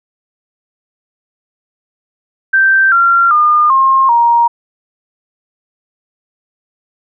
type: tone with pitch steps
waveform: sine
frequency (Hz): 1563 / 1376.5 / 1212.2 / 1067.6 / 940.2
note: G6 / F6 / D#6 / C6 / A#5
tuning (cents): -6 / -25 / -46 / +35 / +15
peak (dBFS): -6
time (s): 2.53-4.48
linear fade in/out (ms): 10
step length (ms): 390
effects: none